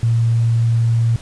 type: tone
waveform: sine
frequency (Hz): 115.5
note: A#2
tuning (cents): -16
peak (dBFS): -12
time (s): 0.03-1.16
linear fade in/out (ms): 0
effects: pink hiss -40 dBFS RMS until 1.21 s + resampled to 22050 Hz